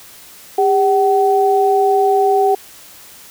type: tone pair together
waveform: sine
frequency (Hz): 401.3 / 759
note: G4 / F#5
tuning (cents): +41 / +44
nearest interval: major seventh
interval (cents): 1103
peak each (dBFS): -13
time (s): 0.58-2.55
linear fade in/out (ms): 5
effects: white hiss -40 dBFS RMS until 3.3 s